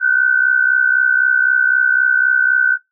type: tone pair together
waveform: sine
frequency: 1463.1 / 1527 Hz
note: F#6 / G6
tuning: -20 / -46 cents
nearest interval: minor second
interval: 74 cents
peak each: -15 / -13 dBFS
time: 0-2.78 s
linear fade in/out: 50 ms
effects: noise-tail reverb RT60 0.2 s tail -21 dB re dry